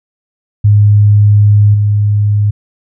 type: tone with level steps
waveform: sine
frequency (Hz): 103.7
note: G#2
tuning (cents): -2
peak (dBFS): -3 / -7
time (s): 0.64-2.51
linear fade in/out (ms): 10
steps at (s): 1.74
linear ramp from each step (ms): 5
effects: none